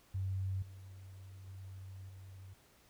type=tone with level steps; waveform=sine; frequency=95.3 Hz; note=G2; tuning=48 cents flat; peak=-34 / -49 / -46 / -49 dBFS; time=0.14-2.54 s; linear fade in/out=10 ms; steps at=0.62 / 1.47 / 2.09 s; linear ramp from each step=5 ms; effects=pink hiss -66 dBFS RMS until 2.89 s